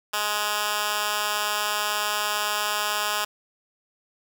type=tone with high-pass filter; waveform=10% pulse; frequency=209 Hz; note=G#3; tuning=11 cents sharp; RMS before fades=-26 dBFS; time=0.13-3.25 s; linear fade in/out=10 ms; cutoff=1200 Hz; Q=0.68; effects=none